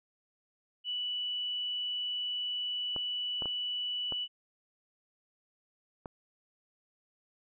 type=tone; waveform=sine; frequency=2960 Hz; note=F#7; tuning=in tune; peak=-32 dBFS; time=0.84-4.28 s; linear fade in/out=50 ms
type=clicks; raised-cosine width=1 ms; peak=-26 dBFS; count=5; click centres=2.963 / 3.422 / 3.457 / 4.123 / 6.058 s
effects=none